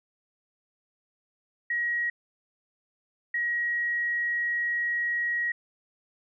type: tone bursts at uneven times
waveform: sine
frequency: 1900 Hz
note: A#6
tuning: 33 cents sharp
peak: -25 dBFS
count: 2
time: 1.7-2.1 / 3.34-5.52 s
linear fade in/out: 5 ms
effects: none